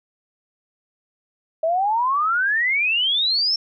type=exponential sweep; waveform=sine; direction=up; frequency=629 to 5470 Hz; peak=-17 dBFS; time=1.63-3.56 s; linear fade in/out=5 ms; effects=none